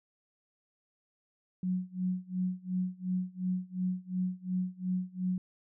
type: tone with tremolo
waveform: sine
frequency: 183.4 Hz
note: F#3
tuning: 15 cents flat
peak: -27 dBFS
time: 1.63-5.38 s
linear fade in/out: 2 ms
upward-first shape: sine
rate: 2.8 Hz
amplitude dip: 95%
effects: none